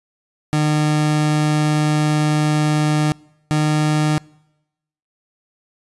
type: tone pair in turn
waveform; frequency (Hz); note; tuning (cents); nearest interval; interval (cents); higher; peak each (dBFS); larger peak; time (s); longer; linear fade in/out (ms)
30% pulse; 151.5 / 152.31; D#3 / D#3; -46 / -37; unison; 9; second; -12; neither; 0.53-3.12 / 3.51-4.18; first; 0
effects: noise-tail reverb RT60 0.9 s tail -25 dB re dry + resampled to 24000 Hz